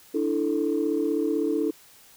sine chord, D suspended second, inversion none, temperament equal, 293.7 / 329.6 / 440 Hz, D4 / E4 / A4, 0 / 0 / 0 cents, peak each -26 dBFS, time 0.14-1.71 s, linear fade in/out 10 ms, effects tanh soft clip ceiling -14 dBFS + white hiss -53 dBFS RMS until 2.16 s

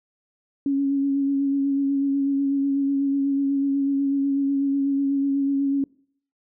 sine tone with vibrato, 277.2 Hz, C#4, in tune, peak -19 dBFS, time 0.66-5.84 s, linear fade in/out 2 ms, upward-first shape sine, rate 8.1 Hz, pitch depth 21 cents each way, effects noise-tail reverb RT60 0.6 s tail -25 dB re dry

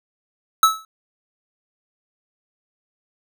square tone with exponential decay, 1302 Hz, E6, 22 cents flat, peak -8 dBFS, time 0.63-0.85 s, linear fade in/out 2 ms, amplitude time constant 46 ms, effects none

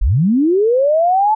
sine linear sweep, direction up, 32.25 to 880 Hz, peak -10 dBFS, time 0.01-1.35 s, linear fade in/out 10 ms, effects none

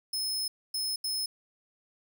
sawtooth tone bursts at uneven times, 5190 Hz, E8, 28 cents flat, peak -27 dBFS, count 3, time 0.13-0.48 / 0.74-0.96 / 1.04-1.26 s, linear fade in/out 5 ms, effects none

